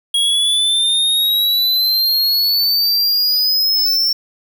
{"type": "exponential sweep", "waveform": "square", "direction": "up", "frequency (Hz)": [3295, 5440], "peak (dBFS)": -13, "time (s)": [0.14, 4.13], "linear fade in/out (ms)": 5, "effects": ["8-bit"]}